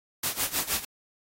white noise with tremolo, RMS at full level -26 dBFS, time 0.23-0.85 s, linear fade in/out 5 ms, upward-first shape sine, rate 6.4 Hz, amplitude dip 85%, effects AAC 48 kbps

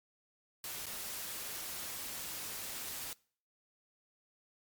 white noise with dropouts, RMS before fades -42 dBFS, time 0.64-3.13 s, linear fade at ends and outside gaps 1 ms, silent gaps 0.858-0.866 s, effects noise-tail reverb RT60 0.5 s tail -24 dB re dry + MP3 96 kbps

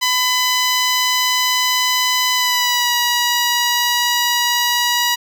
10% pulse tone with pitch glide, 1004 to 964.2 Hz, B5 to B5, +28 to -42 cents, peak -6 dBFS, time 0.01-5.16 s, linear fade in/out 20 ms, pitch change -70 cents, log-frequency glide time 2.34-2.94 s, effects none

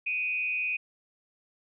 sine tone with frequency modulation, 2489 Hz, D#7, in tune, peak -27 dBFS, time 0.06-0.77 s, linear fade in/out 10 ms, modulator 177 Hz, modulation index 0.54, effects none

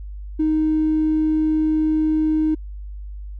triangle tone with tanh clipping, 311.3 Hz, D#4, 1 cent sharp, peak -15 dBFS, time 0.39-2.55 s, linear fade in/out 10 ms, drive 1 dB, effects added 50 Hz sine -30 dBFS peak until 3.39 s

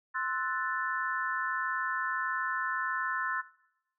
sine chord, F# half-diminished seventh, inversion second, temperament equal, 1046.5 / 1318.5 / 1480 / 1760 Hz, C6 / E6 / F#6 / A6, 0 / 0 / 0 / 0 cents, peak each -35 / -37 / -36 / -34 dBFS, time 0.14-3.42 s, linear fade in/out 20 ms, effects noise-tail reverb RT60 0.8 s tail -19 dB re dry

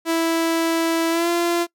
sawtooth tone with pitch glide, 329.6 to 343.2 Hz, E4 to F4, 0 to -30 cents, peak -14 dBFS, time 0.05-1.67 s, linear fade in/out 50 ms, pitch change +70 cents, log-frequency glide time 1.1-1.29 s, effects noise-tail reverb RT60 0.1 s tail -22 dB re dry

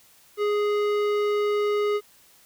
sine tone with tanh clipping, 415.3 Hz, G#4, in tune, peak -23 dBFS, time 0.37-2.01 s, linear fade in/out 50 ms, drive 16 dB, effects white hiss -56 dBFS RMS until 2.45 s

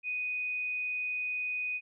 sine tone, 2489 Hz, D#7, in tune, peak -31 dBFS, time 0.03-1.81 s, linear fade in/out 50 ms, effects none

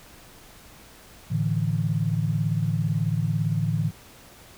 sine chord, A suspended fourth, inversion none, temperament equal, 110 / 146.83 / 164.81 Hz, A2 / D3 / E3, 0 / 0 / 0 cents, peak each -26 dBFS, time 1.3-3.91 s, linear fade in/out 20 ms, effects pink hiss -49 dBFS RMS until 4.57 s

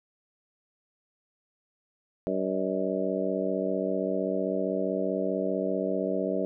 harmonic tone with a mistuned harmonic, 95.5 Hz, G2, 45 cents flat, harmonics 2 / 3 / 4 / 5 / 6 / 7, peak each -33 / -33 / -33 / -33 / -33 / -33 dBFS, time 2.27-6.45 s, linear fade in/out 0 ms, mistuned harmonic 7, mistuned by -81 cents, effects none

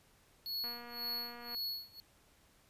square tone with tremolo, 4368 Hz, C#8, 26 cents flat, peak -36 dBFS, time 0.46-2 s, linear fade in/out 0 ms, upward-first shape sine, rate 1.9 Hz, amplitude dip 95%
click train, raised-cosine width 0.5 ms, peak -36 dBFS, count 218, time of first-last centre 0.64-1.548 s, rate 239 Hz
effects pink hiss -67 dBFS RMS until 2.69 s + resampled to 32000 Hz

